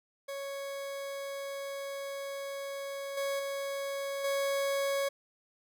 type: tone with level steps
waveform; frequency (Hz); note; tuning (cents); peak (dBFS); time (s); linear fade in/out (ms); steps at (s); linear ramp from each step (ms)
40% pulse; 554.4; C#5; 0; -36 / -30 / -33 / -28; 0.28-5.09; 10; 3.17 / 3.39 / 4.24; 5
effects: none